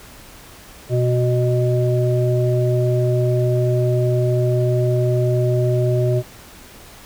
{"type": "harmonic tone", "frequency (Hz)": 123.47, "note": "B2", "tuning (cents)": 0, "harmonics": [1, 3, 5], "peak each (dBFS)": [-16, -21, -23], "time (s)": [0.89, 6.23], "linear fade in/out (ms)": 50, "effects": ["pink hiss -42 dBFS RMS until 7.05 s"]}